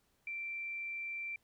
sine tone, 2349 Hz, D7, in tune, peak -38 dBFS, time 0.27-1.36 s, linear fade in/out 2 ms, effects pink hiss -75 dBFS RMS until 1.43 s

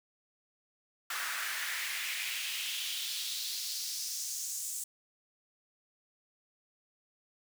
pink noise with high-pass filter sweep, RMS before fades -37 dBFS, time 1.1-4.84 s, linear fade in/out 5 ms, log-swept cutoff 1400 to 7700 Hz, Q 2.5, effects none

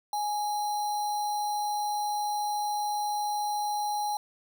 sine tone with sample-and-hold, 833 Hz, G#5, 5 cents sharp, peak -27 dBFS, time 0.13-4.17 s, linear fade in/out 2 ms, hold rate 4900 Hz, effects none

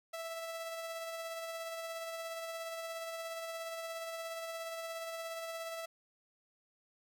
sawtooth tone with tremolo, 659.3 Hz, E5, in tune, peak -35 dBFS, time 0.13-5.86 s, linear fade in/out 10 ms, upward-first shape sine, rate 17 Hz, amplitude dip 30%, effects none

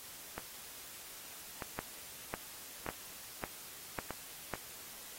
two click trains, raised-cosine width 0.5 ms, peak -24 / -21 dBFS, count 4 / 6, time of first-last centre 0.38-4.107 / 1.79-4.537 s, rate 0.805 / 1.82 Hz, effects white hiss -50 dBFS RMS until 5.18 s + AAC 48 kbps

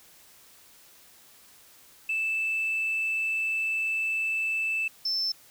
sine tone pair in turn, 2637 / 5305 Hz, E7 / E8, 0 / +10 cents, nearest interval octave, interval 1210 cents, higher second, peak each -24 dBFS, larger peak neither, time 2.09-4.88 / 5.05-5.32 s, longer first, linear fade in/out 5 ms, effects tanh soft clip ceiling -22 dBFS + white hiss -55 dBFS RMS until 5.5 s

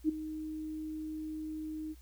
sine tone with ADSR envelope, 311.1 Hz, D#4, in tune, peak -23 dBFS, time 0.04-1.95 s, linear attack 49 ms, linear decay 11 ms, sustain -14 dB, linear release 38 ms, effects added 60 Hz sine -52 dBFS peak until 2.01 s + white hiss -65 dBFS RMS until 2.01 s

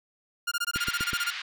sawtooth tone bursts, 1410 Hz, F6, 16 cents sharp, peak -22 dBFS, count 13, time 0.47-1.308 s, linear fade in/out 10 ms, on 46 ms, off 20 ms
pink band-pass noise, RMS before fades -36 dBFS, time 0.75-1.42 s, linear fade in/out 5 ms, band 1500 to 4200 Hz, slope 24 dB/octave
click train, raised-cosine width 3 ms, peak -22 dBFS, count 4, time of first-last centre 0.76-1.133 s, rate 8.05 Hz
effects none

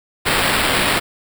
blue noise with sample-and-hold, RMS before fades -17 dBFS, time 0.25-1 s, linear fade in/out 20 ms, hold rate 6300 Hz, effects none

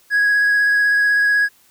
triangle tone with vibrato, 1661.2 Hz, G#6, in tune, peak -10 dBFS, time 0.1-1.49 s, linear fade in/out 50 ms, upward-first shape triangle, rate 16 Hz, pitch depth 14 cents each way, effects tanh soft clip ceiling -7 dBFS + white hiss -54 dBFS RMS until 1.7 s

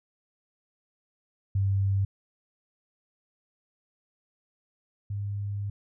sine tone pair in turn, 98 / 101.28 Hz, G2 / G#2, 0 / -43 cents, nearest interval minor second, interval 57 cents, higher second, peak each -22 / -29 dBFS, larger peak first, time 1.55-2.05 / 5.1-5.7 s, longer second, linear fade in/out 5 ms, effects none

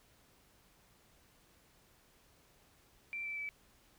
sine tone with pitch steps, 2349 / 2326 / 2303 Hz, D7 / D7 / D7, 0 / -17 / -34 cents, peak -38 dBFS, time 3.13-3.49 s, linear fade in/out 0 ms, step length 120 ms, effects pink hiss -67 dBFS RMS until 3.98 s

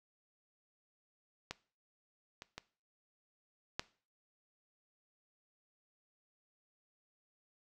clicks, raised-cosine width 0.2 ms, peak -22 / -29 / -26 / -17 dBFS, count 4, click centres 1.51 / 2.421 / 2.58 / 3.795 s, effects noise-tail reverb RT60 0.4 s tail -19 dB re dry

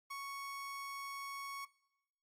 30% pulse tone, 1108.7 Hz, C#6, in tune, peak -40 dBFS, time 0.1-1.65 s, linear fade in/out 10 ms, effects noise-tail reverb RT60 0.9 s tail -21 dB re dry + AAC 48 kbps

